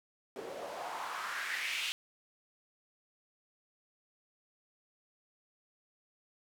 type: noise with band-pass filter sweep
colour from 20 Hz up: white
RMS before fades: -39 dBFS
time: 0.36-1.92 s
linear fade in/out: 0 ms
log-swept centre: 410 to 3100 Hz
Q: 3.2
effects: none